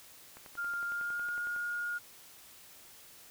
click train, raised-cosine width 0.5 ms, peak -35 dBFS, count 14, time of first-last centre 0.37-1.563 s, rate 10.9 Hz
sine tone with pitch glide, 1401 to 1427.1 Hz, F6 to F6, +5 to +37 cents, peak -33 dBFS, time 0.57-1.99 s, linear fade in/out 20 ms, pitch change +32 cents, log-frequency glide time 0.86-1.32 s
effects white hiss -55 dBFS RMS until 3.3 s

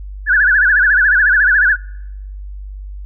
sine tone with vibrato, 1592 Hz, G6, 26 cents sharp, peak -8 dBFS, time 0.26-1.77 s, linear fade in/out 50 ms, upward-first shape sine, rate 14 Hz, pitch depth 160 cents each way, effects noise-tail reverb RT60 0.9 s tail -25 dB re dry + added 49 Hz sine -26 dBFS peak until 3.05 s

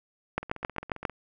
two click trains, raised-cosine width 0.5 ms, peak -11 / -24 dBFS, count 6 / 11, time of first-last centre 0.38-1.052 / 0.43-1.097 s, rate 7.44 / 15 Hz, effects none

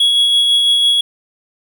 triangle tone with tremolo, 3341 Hz, G#7, 10 cents sharp, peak -7 dBFS, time 0-1.01 s, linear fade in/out 5 ms, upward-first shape sine, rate 6 Hz, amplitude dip 25%, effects 8-bit

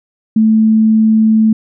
sine tone, 219.5 Hz, A3, 4 cents flat, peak -6 dBFS, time 0.36-1.53 s, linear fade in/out 5 ms, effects none

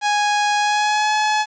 sawtooth tone with pitch glide, 829 to 851.8 Hz, G#5 to G#5, -3 to +44 cents, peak -12 dBFS, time 0.01-1.46 s, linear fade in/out 50 ms, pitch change +47 cents, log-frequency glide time 0.58-1.13 s, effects resampled to 16000 Hz + 8-bit

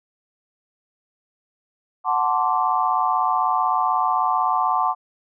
sine chord, D dominant seventh, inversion first, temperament equal with one note detuned, 740 / 880 / 1046.5 / 1162.5 Hz, F#5 / A5 / C6 / D6, 0 / 0 / 0 / -18 cents, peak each -23 dBFS, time 2.04-4.95 s, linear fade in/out 50 ms, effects none

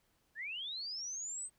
sine linear sweep, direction up, 1649 to 8372 Hz, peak -39 dBFS, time 0.35-1.5 s, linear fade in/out 50 ms, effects pink hiss -75 dBFS RMS until 1.58 s

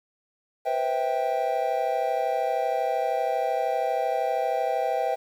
triangle chord, C major seventh, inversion third, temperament just, 490.5 / 523.3 / 654.1 / 784.9 Hz, B4 / C5 / E5 / G5, -12 / 0 / -14 / +2 cents, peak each -29 / -29 / -26 / -25 dBFS, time 0.65-5.16 s, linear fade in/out 20 ms, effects 9-bit

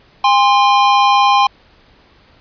square tone pair together, 810.5 / 1046.5 Hz, G#5 / C6, -42 / 0 cents, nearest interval major third, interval 442 cents, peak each -12 dBFS, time 0.24-1.47 s, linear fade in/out 5 ms, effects pink hiss -49 dBFS RMS until 2.4 s + resampled to 11025 Hz

